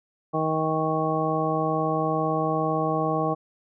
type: harmonic tone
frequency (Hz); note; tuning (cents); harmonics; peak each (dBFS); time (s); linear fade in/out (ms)
157.8; D#3; +25; 1 / 2 / 3 / 4 / 5 / 7; -29 / -29 / -29 / -29 / -29 / -29; 0.33-3.35; 20
effects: none